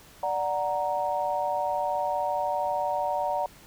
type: chord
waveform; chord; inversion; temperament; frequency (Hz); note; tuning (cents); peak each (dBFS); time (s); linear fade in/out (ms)
sine; D augmented; none; equal; 587.3 / 740 / 932.3; D5 / F#5 / A#5; 0 / 0 / 0; -30 / -29 / -29; 0.23-3.46; 2
effects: pink hiss -52 dBFS RMS until 3.66 s